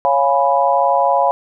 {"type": "chord", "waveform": "sine", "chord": "C# dominant seventh", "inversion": "none", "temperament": "equal", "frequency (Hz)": [554.4, 698.5, 830.6, 987.8], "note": ["C#5", "E#5", "G#5", "B5"], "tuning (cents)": [0, 0, 0, 0], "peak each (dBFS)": -17, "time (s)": [0.05, 1.31], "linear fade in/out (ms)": 0, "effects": []}